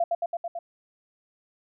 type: tone with echo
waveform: sine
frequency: 683 Hz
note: F5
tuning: 39 cents flat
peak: -20 dBFS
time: 0-0.04 s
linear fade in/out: 5 ms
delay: 110 ms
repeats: 5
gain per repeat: -2 dB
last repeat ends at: 0.59 s
effects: none